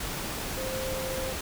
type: tone in noise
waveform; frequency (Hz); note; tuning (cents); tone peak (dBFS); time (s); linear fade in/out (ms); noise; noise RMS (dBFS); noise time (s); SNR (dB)
sine; 523.3; C5; 0; -33; 0.57-1.33; 5; pink; -34; 0-1.41; -2
effects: none